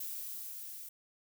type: noise with level ramp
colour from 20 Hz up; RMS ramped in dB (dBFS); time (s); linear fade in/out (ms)
violet; -40 to -47; 0-0.89; 5
effects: none